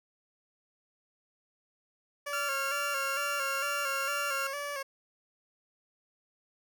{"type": "tone with vibrato", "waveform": "15% pulse", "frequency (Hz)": 560, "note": "C#5", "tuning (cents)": 18, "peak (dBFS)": -28, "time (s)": [2.26, 4.83], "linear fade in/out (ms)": 10, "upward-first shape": "square", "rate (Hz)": 2.2, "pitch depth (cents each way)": 48}
{"type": "tone", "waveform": "30% pulse", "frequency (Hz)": 1384, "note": "F6", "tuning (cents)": -16, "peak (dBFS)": -29, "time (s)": [2.33, 4.47], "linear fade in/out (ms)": 2}
{"effects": []}